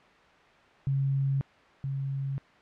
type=tone pair in turn; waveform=sine; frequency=136.8 / 136.8 Hz; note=C#3 / C#3; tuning=-23 / -23 cents; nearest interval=unison; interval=0 cents; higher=neither; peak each=-24 / -29 dBFS; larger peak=first; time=0.87-1.41 / 1.84-2.38 s; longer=neither; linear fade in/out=0 ms; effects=white hiss -56 dBFS RMS until 2.61 s + low-pass 2000 Hz 12 dB/octave